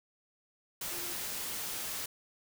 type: tone in noise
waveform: sine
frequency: 349.2 Hz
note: F4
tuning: in tune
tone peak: -48 dBFS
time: 0.91-1.13 s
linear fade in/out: 5 ms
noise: white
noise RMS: -38 dBFS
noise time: 0.81-2.06 s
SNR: -13 dB
effects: none